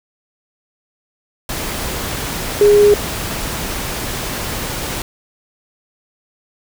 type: tone in noise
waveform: sine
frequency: 412.4 Hz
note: G#4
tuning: 12 cents flat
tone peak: -6 dBFS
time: 2.61-2.94 s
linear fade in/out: 2 ms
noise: pink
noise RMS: -23 dBFS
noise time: 1.49-5.02 s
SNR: +14 dB
effects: none